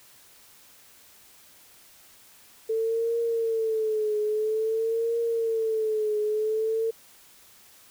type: tone with vibrato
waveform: sine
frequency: 443.2 Hz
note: A4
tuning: 13 cents sharp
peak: -23 dBFS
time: 2.69-6.91 s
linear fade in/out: 10 ms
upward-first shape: triangle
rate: 0.5 Hz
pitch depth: 88 cents each way
effects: white hiss -54 dBFS RMS until 7.9 s